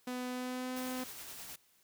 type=tone with pitch glide; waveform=sawtooth; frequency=250.1 to 254.8 Hz; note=B3 to C4; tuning=+22 to -46 cents; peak=-33 dBFS; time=0.07-1.04 s; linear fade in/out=5 ms; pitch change=+32 cents; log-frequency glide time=0.28-0.75 s
type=noise with tremolo; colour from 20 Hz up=white; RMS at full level=-46 dBFS; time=0.76-1.56 s; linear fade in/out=5 ms; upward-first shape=sine; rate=9.6 Hz; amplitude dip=30%
effects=white hiss -69 dBFS RMS until 1.83 s